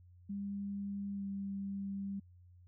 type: tone with pitch glide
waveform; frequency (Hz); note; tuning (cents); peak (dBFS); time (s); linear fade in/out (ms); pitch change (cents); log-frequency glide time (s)
sine; 200.1 to 197.23; G3 to G3; +36 to +11; -37; 0.29-2.2; 10; -25; 1.12-1.26
effects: added 89 Hz sine -57 dBFS peak until 2.67 s